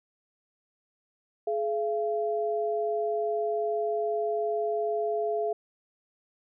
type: tone pair together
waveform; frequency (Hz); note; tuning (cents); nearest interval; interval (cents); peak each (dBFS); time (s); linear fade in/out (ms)
sine; 424 / 681.5; G#4 / F5; +36 / -43; minor sixth; 821; -28 / -29; 1.47-5.53; 5
effects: none